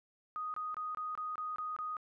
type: tone bursts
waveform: sine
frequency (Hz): 1244.5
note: D#6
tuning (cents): 0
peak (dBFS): -36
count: 8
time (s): 0.36-1.968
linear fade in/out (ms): 0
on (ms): 180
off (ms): 24
effects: none

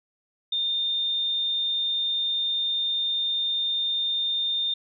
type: tone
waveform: sine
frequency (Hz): 3625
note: A#7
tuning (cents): -49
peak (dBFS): -23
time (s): 0.52-4.74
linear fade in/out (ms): 5
effects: none

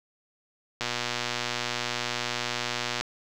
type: click train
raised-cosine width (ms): 0.2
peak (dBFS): -11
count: 265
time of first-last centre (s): 0.81-3.01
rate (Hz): 120
effects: none

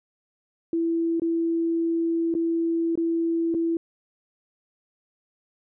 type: tone with dropouts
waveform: sine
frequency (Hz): 332.3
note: E4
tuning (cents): +14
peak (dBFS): -21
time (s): 0.73-3.77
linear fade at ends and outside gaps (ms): 2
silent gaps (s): 1.198-1.219 / 2.341-2.35 / 2.955-2.975 / 3.542-3.547
effects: none

